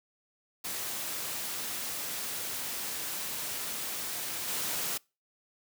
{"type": "noise with level steps", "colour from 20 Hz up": "white", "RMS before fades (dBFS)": [-36, -33], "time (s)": [0.64, 4.98], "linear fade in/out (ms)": 10, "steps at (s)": 4.47, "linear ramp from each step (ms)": 20, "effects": ["noise-tail reverb RT60 0.3 s tail -26 dB re dry", "high-pass 100 Hz 12 dB/octave"]}